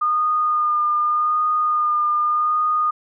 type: tone with vibrato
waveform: sine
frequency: 1219 Hz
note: D#6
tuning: 36 cents flat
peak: -16 dBFS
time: 0.01-2.91 s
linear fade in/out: 10 ms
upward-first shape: sine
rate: 0.84 Hz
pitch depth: 19 cents each way
effects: none